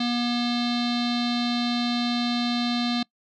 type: tone with low-pass filter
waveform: square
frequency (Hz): 240.5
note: B3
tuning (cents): -46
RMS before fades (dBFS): -25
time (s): 0-3.03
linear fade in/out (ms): 5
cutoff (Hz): 4000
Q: 6.7
effects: noise-tail reverb RT60 0.1 s tail -24 dB re dry